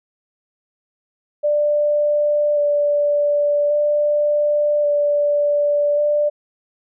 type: tone with vibrato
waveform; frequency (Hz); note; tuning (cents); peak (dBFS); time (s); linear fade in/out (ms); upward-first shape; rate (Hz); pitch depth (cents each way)
sine; 587.3; D5; 0; -14; 1.43-6.3; 20; square; 0.44; 11
effects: none